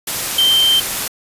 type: tone in noise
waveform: sine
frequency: 3128 Hz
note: G7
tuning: 4 cents flat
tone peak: -10 dBFS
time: 0.38-0.8 s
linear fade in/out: 5 ms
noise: white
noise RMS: -21 dBFS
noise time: 0.07-1.08 s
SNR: +8 dB
effects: resampled to 32000 Hz